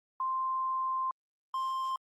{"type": "tone pair in turn", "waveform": ["sine", "triangle"], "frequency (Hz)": [1046.5, 1052.3], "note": ["C6", "C6"], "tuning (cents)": [0, 10], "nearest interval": "unison", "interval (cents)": 10, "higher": "second", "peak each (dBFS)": [-29, -28], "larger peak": "second", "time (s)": [[0.2, 1.11], [1.54, 1.96]], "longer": "first", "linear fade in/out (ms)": 2, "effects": ["Opus 24 kbps"]}